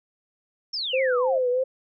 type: exponential sweep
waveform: sine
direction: down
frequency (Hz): 5588 to 586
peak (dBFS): -26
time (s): 0.73-1.39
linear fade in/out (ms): 10
type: tone with vibrato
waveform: sine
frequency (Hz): 511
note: C5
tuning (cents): -41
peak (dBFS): -20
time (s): 0.93-1.64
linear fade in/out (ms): 10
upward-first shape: triangle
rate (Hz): 3.1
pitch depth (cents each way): 81
effects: none